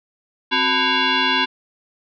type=tone with frequency modulation; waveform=sine; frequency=893 Hz; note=A5; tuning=25 cents sharp; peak=-15 dBFS; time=0.51-1.46 s; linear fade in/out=20 ms; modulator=630 Hz; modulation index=4.6; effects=none

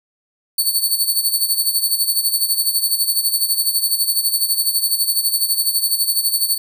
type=tone with tremolo; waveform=10% pulse; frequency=4473 Hz; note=C#8; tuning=15 cents sharp; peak=-6 dBFS; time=0.58-6.58 s; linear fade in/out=5 ms; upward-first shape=sine; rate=12 Hz; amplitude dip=70%; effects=none

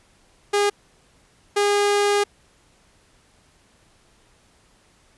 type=tone pair in turn; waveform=sawtooth; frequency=408.3 / 408.3 Hz; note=G#4 / G#4; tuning=-29 / -29 cents; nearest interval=unison; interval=0 cents; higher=neither; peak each=-13 dBFS; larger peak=neither; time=0.53-0.7 / 1.56-2.24 s; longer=second; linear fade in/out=10 ms; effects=pink hiss -58 dBFS RMS until 5.17 s + resampled to 24000 Hz

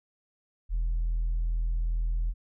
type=tone; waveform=sine; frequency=41.2 Hz; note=E1; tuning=in tune; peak=-23 dBFS; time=0.69-2.34 s; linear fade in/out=50 ms; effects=tanh soft clip ceiling -23 dBFS

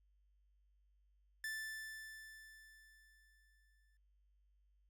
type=tone with exponential decay; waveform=45% pulse; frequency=1760 Hz; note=A6; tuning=in tune; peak=-40 dBFS; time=1.44-3.97 s; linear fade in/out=2 ms; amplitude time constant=550 ms; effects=added 50 Hz sine -70 dBFS peak until 4.89 s

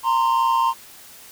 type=tone pair together; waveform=triangle; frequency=923.3 / 1046.5 Hz; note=A#5 / C6; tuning=-17 / 0 cents; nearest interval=major second; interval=217 cents; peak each=-17 dBFS; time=0.03-0.74 s; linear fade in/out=50 ms; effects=white hiss -44 dBFS RMS until 1.31 s

